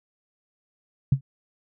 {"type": "tone with exponential decay", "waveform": "sine", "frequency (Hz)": 135.1, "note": "C#3", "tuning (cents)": -44, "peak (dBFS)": -11, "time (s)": [1.12, 1.21], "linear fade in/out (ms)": 5, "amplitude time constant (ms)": 19, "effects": []}